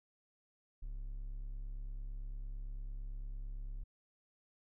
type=tone; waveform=triangle; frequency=34.45 Hz; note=C#1; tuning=10 cents flat; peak=-38 dBFS; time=0.82-3.84 s; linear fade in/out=10 ms; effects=none